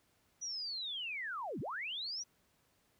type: linear two-way sweep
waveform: sine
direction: down then up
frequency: 5920 to 106.7 to 5920 Hz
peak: -38 dBFS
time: 0.41-2.24 s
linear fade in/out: 20 ms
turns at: 1.6 s
effects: pink hiss -73 dBFS RMS until 2.99 s + high-pass 60 Hz 12 dB/octave